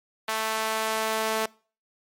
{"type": "tone with high-pass filter sweep", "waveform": "sawtooth", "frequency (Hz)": 220, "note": "A3", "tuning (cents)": 0, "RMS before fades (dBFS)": -27, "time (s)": [0.28, 1.46], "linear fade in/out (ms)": 5, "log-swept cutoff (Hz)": [910, 560], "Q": 1.1, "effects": ["noise-tail reverb RT60 0.4 s tail -24 dB re dry", "MP3 64 kbps"]}